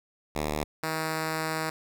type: tone pair in turn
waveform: 5% pulse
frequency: 75.4 / 158.8 Hz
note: D2 / D#3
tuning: +46 / +36 cents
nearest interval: octave + minor second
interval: 1290 cents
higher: second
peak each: -17 dBFS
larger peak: neither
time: 0.35-0.64 / 0.83-1.7 s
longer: second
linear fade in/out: 5 ms
effects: none